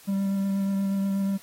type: tone with vibrato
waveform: triangle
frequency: 196 Hz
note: G3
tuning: in tune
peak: -21 dBFS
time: 0.07-1.38 s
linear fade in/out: 20 ms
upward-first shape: triangle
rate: 8.3 Hz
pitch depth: 15 cents each way
effects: white hiss -51 dBFS RMS until 1.42 s + AAC 48 kbps